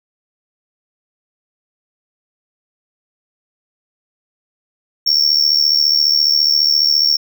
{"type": "tone with amplitude modulation", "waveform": "triangle", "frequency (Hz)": 5470, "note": "F8", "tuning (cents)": -37, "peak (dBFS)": -6, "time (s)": [5.06, 7.17], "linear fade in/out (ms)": 10, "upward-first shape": "sine", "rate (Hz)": 74.6, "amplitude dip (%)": 80, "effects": []}